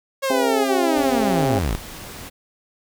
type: linear sweep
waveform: sawtooth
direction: down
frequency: 551 to 35.15 Hz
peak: -16 dBFS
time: 0.22-1.77 s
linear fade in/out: 20 ms
type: harmonic tone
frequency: 134 Hz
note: C3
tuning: 42 cents sharp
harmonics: 2 / 3 / 4 / 5 / 6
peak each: -23 / -25 / -26 / -27 / -25 dBFS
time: 0.3-1.59 s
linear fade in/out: 2 ms
type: noise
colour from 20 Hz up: pink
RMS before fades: -36 dBFS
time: 0.95-2.3 s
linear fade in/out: 20 ms
effects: none